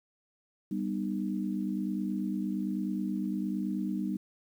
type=chord; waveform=sine; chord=G augmented; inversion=none; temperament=just; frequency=196 / 245 / 306.2 Hz; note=G3 / B3 / D#4; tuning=0 / -14 / -28 cents; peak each=-32 / -36 / -35 dBFS; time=0.71-4.17 s; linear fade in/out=5 ms; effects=10-bit